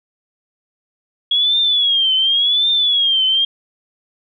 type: tone with vibrato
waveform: sine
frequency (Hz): 3322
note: G#7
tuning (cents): 0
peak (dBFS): -12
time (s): 1.31-3.45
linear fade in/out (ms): 5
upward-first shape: triangle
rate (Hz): 0.9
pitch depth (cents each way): 150
effects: none